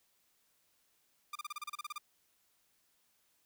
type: tone bursts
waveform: sawtooth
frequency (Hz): 1198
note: D6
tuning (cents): +34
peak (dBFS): -35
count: 12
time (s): 1.33-1.982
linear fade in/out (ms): 5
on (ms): 25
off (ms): 32
effects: white hiss -74 dBFS RMS until 3.45 s